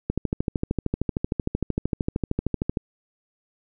click train, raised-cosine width 3 ms, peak -10 dBFS, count 36, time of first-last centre 0.1-2.772 s, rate 13.1 Hz, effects none

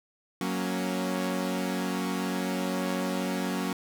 sawtooth chord, F# major, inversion none, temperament equal, 185 / 233.1 / 277.2 Hz, F#3 / A#3 / C#4, 0 / 0 / 0 cents, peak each -27 / -30 / -29 dBFS, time 0.41-3.73 s, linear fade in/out 2 ms, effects none

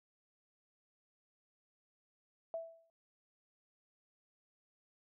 sine tone with exponential decay, 659.3 Hz, E5, in tune, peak -35 dBFS, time 2.54-2.9 s, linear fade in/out 1 ms, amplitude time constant 78 ms, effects none

